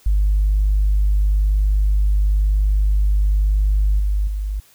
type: tone with level steps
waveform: sine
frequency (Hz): 50.5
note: G#1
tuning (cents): -48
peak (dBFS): -12 / -15 / -20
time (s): 0.06-4.6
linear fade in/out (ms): 5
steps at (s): 3.99 / 4.27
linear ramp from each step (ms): 5
effects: tanh soft clip ceiling -9 dBFS + white hiss -52 dBFS RMS until 4.74 s